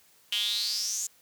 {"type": "tone with high-pass filter sweep", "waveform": "square", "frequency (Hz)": 110.4, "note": "A2", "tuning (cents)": 6, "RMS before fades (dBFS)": -30, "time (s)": [0.32, 1.07], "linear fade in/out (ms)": 5, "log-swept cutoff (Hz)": [3000, 7100], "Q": 8.5, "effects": ["white hiss -61 dBFS RMS until 1.21 s", "high-pass 60 Hz 12 dB/octave"]}